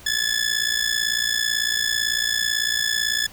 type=ring-modulated tone; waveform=15% pulse; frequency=1723 Hz; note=A6; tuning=37 cents flat; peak=-11 dBFS; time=0.06-3.27 s; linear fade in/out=5 ms; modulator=29 Hz; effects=pink hiss -45 dBFS RMS until 3.32 s